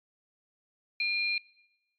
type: tone pair together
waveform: sine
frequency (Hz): 2413 / 4148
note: D7 / C8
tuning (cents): +46 / -16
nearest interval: major sixth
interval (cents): 938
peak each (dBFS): -27 / -33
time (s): 1-1.38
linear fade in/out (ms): 2
effects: noise-tail reverb RT60 0.9 s tail -22 dB re dry + MP3 64 kbps